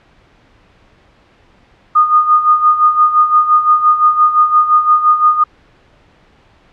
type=tone with tremolo; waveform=sine; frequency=1228 Hz; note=D#6; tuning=23 cents flat; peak=-4 dBFS; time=1.95-5.44 s; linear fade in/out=10 ms; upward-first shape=sine; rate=5.8 Hz; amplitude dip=70%; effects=pink hiss -49 dBFS RMS until 6.72 s + low-pass 3000 Hz 12 dB/octave